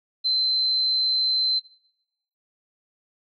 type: tone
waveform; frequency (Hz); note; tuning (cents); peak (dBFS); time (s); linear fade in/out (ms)
sine; 4083; C8; -43; -19; 0.24-1.6; 20
effects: noise-tail reverb RT60 0.8 s tail -19 dB re dry + MP3 96 kbps